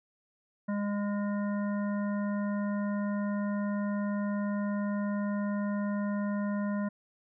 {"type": "harmonic tone", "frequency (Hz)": 204.3, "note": "G#3", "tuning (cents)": -28, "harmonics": [1, 3, 5, 7, 9], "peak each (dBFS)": [-29, -39, -43, -46, -48], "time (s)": [0.68, 6.89], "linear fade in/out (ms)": 10, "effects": []}